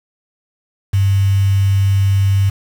sine tone with quantisation, 98 Hz, G2, in tune, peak -10 dBFS, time 0.93-2.5 s, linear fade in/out 10 ms, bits 5, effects none

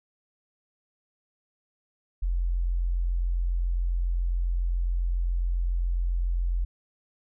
sine tone, 43.65 Hz, F1, in tune, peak -23 dBFS, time 2.22-6.65 s, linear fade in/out 10 ms, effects none

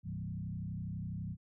sine tone with frequency modulation, 138.59 Hz, C#3, in tune, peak -37 dBFS, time 0.03-1.37 s, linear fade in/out 50 ms, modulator 32.1 Hz, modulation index 1.8, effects none

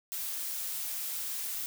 blue noise, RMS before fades -36 dBFS, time 0.12-1.66 s, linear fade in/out 0 ms, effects none

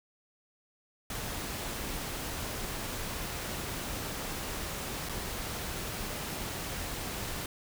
pink noise with dropouts, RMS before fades -37 dBFS, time 1.1-7.46 s, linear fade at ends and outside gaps 2 ms, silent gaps 5.089-5.094 s, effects none

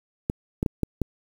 clicks, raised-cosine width 3 ms, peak -10 dBFS, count 5, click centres 0.299 / 0.629 / 0.662 / 0.833 / 1.017 s, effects 7-bit

